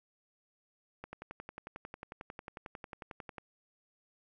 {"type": "click train", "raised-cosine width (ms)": 0.5, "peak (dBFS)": -28, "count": 27, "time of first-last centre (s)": [1.04, 3.382], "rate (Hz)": 11.1, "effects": []}